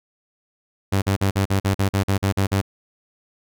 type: tone bursts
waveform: sawtooth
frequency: 97.8 Hz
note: G2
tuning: 4 cents flat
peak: -13 dBFS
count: 12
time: 0.92-2.615 s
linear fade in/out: 10 ms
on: 100 ms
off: 45 ms
effects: none